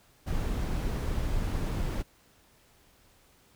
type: noise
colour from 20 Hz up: brown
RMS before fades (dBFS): -30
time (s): 0.26-2.03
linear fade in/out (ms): 20
effects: pink hiss -62 dBFS RMS until 3.55 s